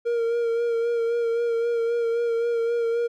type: tone with vibrato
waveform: triangle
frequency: 466.2 Hz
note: A#4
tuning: in tune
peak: -19 dBFS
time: 0.05-3.08 s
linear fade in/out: 20 ms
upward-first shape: sine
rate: 3.8 Hz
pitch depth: 27 cents each way
effects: none